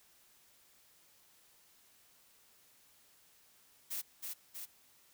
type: noise with echo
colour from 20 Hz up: blue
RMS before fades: -39 dBFS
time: 3.9-4.02 s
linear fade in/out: 20 ms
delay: 320 ms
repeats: 2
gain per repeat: -3 dB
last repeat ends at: 4.66 s
effects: white hiss -66 dBFS RMS until 5.13 s